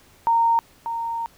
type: tone pair in turn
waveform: sine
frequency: 923 / 923 Hz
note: A#5 / A#5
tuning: -17 / -17 cents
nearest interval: unison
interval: 0 cents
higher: neither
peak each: -15 / -24 dBFS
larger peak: first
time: 0.27-0.59 / 0.86-1.26 s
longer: second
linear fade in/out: 0 ms
effects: pink hiss -54 dBFS RMS until 1.37 s